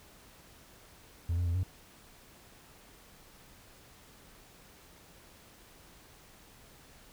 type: tone with pitch steps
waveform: triangle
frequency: 85 / 88 / 85.4 / 92.6 Hz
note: F2 / F2 / F2 / F#2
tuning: -46 / +14 / -38 / +2 cents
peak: -25 dBFS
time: 1.29-1.634 s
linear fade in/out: 5 ms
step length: 86 ms
effects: tanh soft clip ceiling -22 dBFS + pink hiss -57 dBFS RMS until 7.12 s